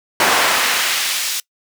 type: noise with high-pass filter sweep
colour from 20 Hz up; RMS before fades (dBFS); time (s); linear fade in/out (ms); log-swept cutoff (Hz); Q
brown; -17; 0.2-1.4; 2; 790 to 4600; 0.73
effects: noise-tail reverb RT60 0.1 s tail -23 dB re dry